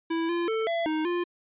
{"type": "tone with pitch steps", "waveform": "square", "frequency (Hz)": [329.5, 343.4, 443.7, 673, 311.6, 350.1], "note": ["E4", "F4", "A4", "E5", "D#4", "F4"], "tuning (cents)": [-1, -29, 14, 36, 3, 4], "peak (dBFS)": -26, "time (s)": [0.1, 1.24], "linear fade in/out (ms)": 10, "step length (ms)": 190, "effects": ["resampled to 8000 Hz"]}